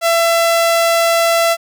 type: tone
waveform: sawtooth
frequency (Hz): 671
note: E5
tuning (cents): +31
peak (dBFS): -7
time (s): 0.01-1.57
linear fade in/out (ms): 50
effects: none